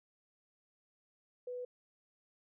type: tone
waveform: sine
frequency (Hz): 495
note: B4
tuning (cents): +4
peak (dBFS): -39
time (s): 1.47-1.65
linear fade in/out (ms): 5
effects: none